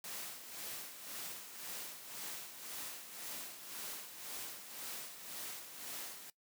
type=noise with tremolo; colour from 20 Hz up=white; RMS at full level=-44 dBFS; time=0.04-6.3 s; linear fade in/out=2 ms; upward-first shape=sine; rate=1.9 Hz; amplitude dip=60%; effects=noise-tail reverb RT60 0.1 s tail -20 dB re dry + high-pass 150 Hz 12 dB/octave